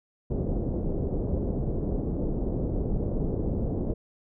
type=low-pass noise; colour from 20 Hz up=pink; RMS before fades=-28 dBFS; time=0.3-3.94 s; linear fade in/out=10 ms; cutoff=510 Hz; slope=24 dB/octave; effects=none